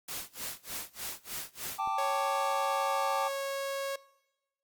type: noise with tremolo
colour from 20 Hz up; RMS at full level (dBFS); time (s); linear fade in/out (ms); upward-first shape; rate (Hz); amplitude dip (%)
white; -37; 0.08-1.8; 5; sine; 3.3; 100
type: chord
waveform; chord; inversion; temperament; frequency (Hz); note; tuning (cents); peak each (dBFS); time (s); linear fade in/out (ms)
triangle; G suspended second; none; just; 784 / 882 / 1176; G5 / A5 / D6; 0 / +4 / +2; -32; 1.78-3.29; 20
type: click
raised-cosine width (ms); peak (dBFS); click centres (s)
2; -36; 1.875
type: tone with pitch glide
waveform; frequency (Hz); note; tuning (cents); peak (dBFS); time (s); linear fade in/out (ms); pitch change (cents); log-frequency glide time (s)
sawtooth; 554.4 to 549.9; C#5 to C#5; 0 to -14; -29; 1.98-3.96; 5; -14; 2.26-3.45
effects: noise-tail reverb RT60 1.0 s tail -21 dB re dry + Opus 48 kbps